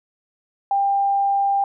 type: tone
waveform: sine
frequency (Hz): 795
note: G5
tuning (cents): +24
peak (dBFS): -16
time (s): 0.71-1.64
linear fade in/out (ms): 2
effects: none